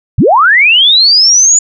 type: linear sweep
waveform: sine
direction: up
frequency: 65.41 to 7000 Hz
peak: -3 dBFS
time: 0.18-1.59 s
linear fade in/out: 5 ms
effects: none